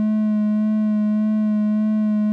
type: tone with vibrato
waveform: triangle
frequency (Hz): 213.1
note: G#3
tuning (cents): +45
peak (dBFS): -14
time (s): 0-2.32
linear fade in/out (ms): 0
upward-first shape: sine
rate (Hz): 1.7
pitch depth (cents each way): 15
effects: none